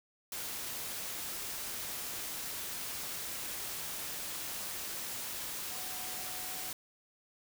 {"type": "tone in noise", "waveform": "sine", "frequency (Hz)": 740, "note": "F#5", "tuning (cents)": 0, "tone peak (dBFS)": -51, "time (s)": [5.71, 6.7], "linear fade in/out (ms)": 2, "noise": "white", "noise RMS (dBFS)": -40, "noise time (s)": [0.32, 6.73], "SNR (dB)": -14, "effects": []}